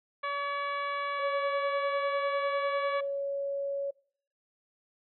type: harmonic tone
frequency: 568 Hz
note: C#5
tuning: 42 cents sharp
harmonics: 1 / 2 / 3 / 4 / 5 / 6 / 7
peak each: -38 / -32 / -39 / -40 / -51 / -49 / -53 dBFS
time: 0.23-3.01 s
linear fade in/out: 10 ms
type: tone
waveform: sine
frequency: 558 Hz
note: C#5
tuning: 11 cents sharp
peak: -30 dBFS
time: 1.19-3.91 s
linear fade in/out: 10 ms
effects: noise-tail reverb RT60 0.6 s tail -24 dB re dry